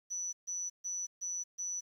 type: tone bursts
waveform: sine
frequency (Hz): 5940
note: F#8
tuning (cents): +6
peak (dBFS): -35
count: 5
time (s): 0.1-1.81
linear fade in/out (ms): 20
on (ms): 230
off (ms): 140
effects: 11-bit